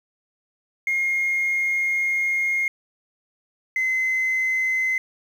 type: tone pair in turn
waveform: sine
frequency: 2138 / 2052 Hz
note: C7 / C7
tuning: +37 / -34 cents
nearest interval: minor second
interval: 71 cents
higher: first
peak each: -18 dBFS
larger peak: neither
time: 0.87-2.68 / 3.76-4.98 s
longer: first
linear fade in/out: 2 ms
effects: tanh soft clip ceiling -17 dBFS + 8-bit